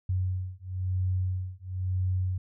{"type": "beating tone pair", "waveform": "sine", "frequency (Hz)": [92, 93], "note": ["F#2", "F#2"], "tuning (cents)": [-9, 9], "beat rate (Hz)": 1, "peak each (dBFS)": -30, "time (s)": [0.09, 2.38], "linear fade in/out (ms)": 5, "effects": []}